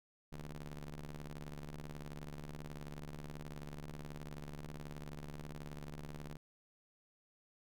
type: ring-modulated tone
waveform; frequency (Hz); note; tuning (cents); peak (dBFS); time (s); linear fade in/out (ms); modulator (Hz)
sawtooth; 72; D2; -34; -38; 0.32-6.37; 5; 81.3
effects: none